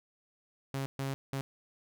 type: tone bursts at uneven times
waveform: sawtooth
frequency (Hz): 136.1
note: C#3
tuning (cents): -31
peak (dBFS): -29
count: 3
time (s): 0.74-0.86 / 0.99-1.14 / 1.33-1.41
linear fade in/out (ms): 0
effects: none